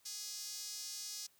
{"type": "tone with high-pass filter", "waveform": "sawtooth", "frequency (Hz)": 415.3, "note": "G#4", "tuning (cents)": 0, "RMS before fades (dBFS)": -45, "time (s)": [0.05, 1.27], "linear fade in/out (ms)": 10, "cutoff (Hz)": 5400, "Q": 2.7, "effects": ["white hiss -70 dBFS RMS until 1.39 s", "high-pass 60 Hz 12 dB/octave"]}